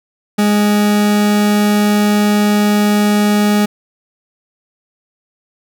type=tone; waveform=40% pulse; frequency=207.7 Hz; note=G#3; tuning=in tune; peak=-9 dBFS; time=0.38-3.66 s; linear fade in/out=10 ms; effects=none